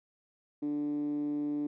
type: tone with band-pass filter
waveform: 10% pulse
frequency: 146.83 Hz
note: D3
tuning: in tune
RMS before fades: -33 dBFS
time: 0.62-1.67 s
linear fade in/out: 5 ms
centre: 300 Hz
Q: 9
effects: none